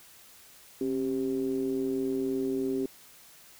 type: ring-modulated tone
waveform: triangle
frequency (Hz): 61.74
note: B1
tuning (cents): 0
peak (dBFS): -22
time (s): 0.81-2.86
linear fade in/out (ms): 0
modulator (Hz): 330
effects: white hiss -54 dBFS RMS until 3.59 s